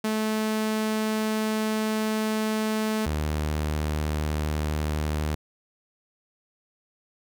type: tone pair in turn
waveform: sawtooth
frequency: 217.2 / 76.02 Hz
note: A3 / D#2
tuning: -22 / -40 cents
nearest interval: octave + tritone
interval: 1818 cents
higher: first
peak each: -20 / -21 dBFS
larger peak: first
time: 0.04-3.06 / 3.06-5.35 s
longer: first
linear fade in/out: 5 ms
effects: none